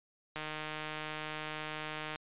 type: click train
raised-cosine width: 0.3 ms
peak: -23 dBFS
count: 278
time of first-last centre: 0.36-2.159 s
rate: 154 Hz
effects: resampled to 8000 Hz